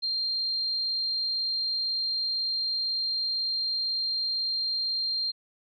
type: tone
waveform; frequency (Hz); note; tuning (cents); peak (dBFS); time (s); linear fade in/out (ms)
sine; 4186; C8; 0; -26; 0.02-5.32; 20
effects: none